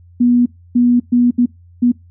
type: tone bursts at uneven times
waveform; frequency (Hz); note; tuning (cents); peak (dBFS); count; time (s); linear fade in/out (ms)
sine; 242.9; B3; -29; -8; 5; 0.2-0.46 / 0.75-1 / 1.12-1.31 / 1.38-1.46 / 1.82-1.92; 10
effects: noise-tail reverb RT60 0.2 s tail -23 dB re dry + added 87 Hz sine -41 dBFS peak until 2.1 s